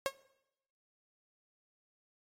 sawtooth tone with exponential decay, 543 Hz, C#5, 36 cents flat, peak -23 dBFS, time 0.06-0.15 s, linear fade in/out 0 ms, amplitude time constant 18 ms, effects noise-tail reverb RT60 0.8 s tail -19 dB re dry + AAC 48 kbps

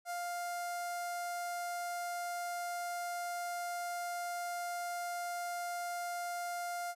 sawtooth tone with notch filter, 701 Hz, F5, 6 cents sharp, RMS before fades -39 dBFS, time 0.05-6.95 s, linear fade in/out 50 ms, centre 3100 Hz, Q 1, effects resampled to 32000 Hz

